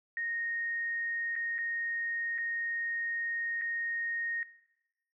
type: tone with dropouts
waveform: sine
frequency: 1859 Hz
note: A#6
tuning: 5 cents flat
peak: -32 dBFS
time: 0.17-4.43 s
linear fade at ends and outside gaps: 1 ms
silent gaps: 1.355-1.362 / 1.582-1.587 / 2.38-2.384 / 3.613-3.618 s
effects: noise-tail reverb RT60 0.9 s tail -17 dB re dry